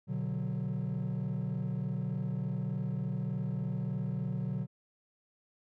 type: chord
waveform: triangle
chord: B minor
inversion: none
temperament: equal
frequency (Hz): 123.47 / 146.83 / 185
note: B2 / D3 / F#3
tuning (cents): 0 / 0 / 0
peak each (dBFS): -33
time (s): 0.07-4.67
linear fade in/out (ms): 50
effects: tanh soft clip ceiling -26 dBFS